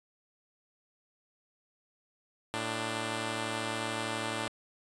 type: tone pair together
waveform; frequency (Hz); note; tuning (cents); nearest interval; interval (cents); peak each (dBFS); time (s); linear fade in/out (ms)
5% pulse; 111.8 / 295.8; A2 / D4; +28 / +13; octave + perfect fourth; 1685; -24; 2.54-4.48; 0
effects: resampled to 22050 Hz